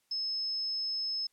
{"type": "tone", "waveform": "sine", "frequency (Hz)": 5200, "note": "E8", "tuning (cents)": -24, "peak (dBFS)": -31, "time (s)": [0.11, 1.27], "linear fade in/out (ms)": 5, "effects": ["white hiss -74 dBFS RMS until 1.32 s", "low-pass 12000 Hz 12 dB/octave"]}